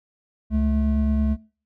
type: tone pair together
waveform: triangle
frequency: 69.15 / 216.5 Hz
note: C#2 / A3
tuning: -4 / -28 cents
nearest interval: octave + minor sixth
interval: 1976 cents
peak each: -19 dBFS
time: 0.5-1.37 s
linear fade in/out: 50 ms
effects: noise-tail reverb RT60 0.4 s tail -22 dB re dry